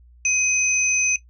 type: tone pair together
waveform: sine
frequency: 2519 / 6085 Hz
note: D#7 / F#8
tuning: +21 / +48 cents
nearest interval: octave + minor third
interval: 1527 cents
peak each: -19 / -20 dBFS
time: 0.25-1.16 s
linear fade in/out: 2 ms
effects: noise-tail reverb RT60 0.1 s tail -17 dB re dry + added 60 Hz sine -47 dBFS peak until 1.29 s